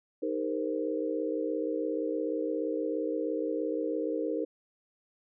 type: chord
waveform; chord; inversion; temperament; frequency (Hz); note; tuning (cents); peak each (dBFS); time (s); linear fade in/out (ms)
sine; C minor seventh; first; equal with one note detuned; 311.1 / 400 / 466.2 / 523.3; Eb4 / G4 / Bb4 / C5; 0 / +35 / 0 / 0; -33 / -37 / -33 / -36; 0.22-4.45; 10
effects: none